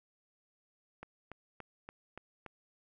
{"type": "click train", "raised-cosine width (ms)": 0.5, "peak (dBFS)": -30, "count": 6, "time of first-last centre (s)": [1.03, 2.463], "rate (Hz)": 3.49, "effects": []}